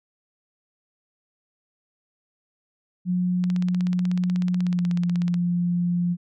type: tone with pitch glide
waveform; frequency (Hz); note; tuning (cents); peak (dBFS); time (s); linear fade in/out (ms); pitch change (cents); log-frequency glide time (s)
sine; 180 to 175.18; F#3 to F3; -47 to +6; -20; 3.05-6.17; 50; -47; 4.6-4.89
type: click train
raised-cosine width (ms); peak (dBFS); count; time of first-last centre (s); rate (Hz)
0.2; -20; 32; 3.44-5.342; 16.3
effects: none